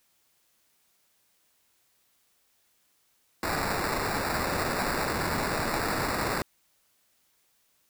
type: noise with sample-and-hold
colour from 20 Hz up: blue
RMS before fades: -29 dBFS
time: 3.43-6.42 s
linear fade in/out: 2 ms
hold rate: 3150 Hz
effects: white hiss -69 dBFS RMS until 7.89 s